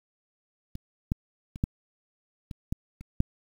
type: clicks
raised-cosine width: 5 ms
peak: -24 / -13 / -27 / -12 / -25 / -16 / -30 / -10 dBFS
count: 8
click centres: 0.754 / 1.119 / 1.559 / 1.639 / 2.512 / 2.725 / 3.01 / 3.204 s
effects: 8-bit